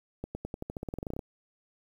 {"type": "accelerating click train", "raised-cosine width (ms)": 2, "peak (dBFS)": -22, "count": 17, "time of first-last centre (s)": [0.24, 1.192], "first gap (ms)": 110, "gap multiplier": 0.91, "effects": ["9-bit"]}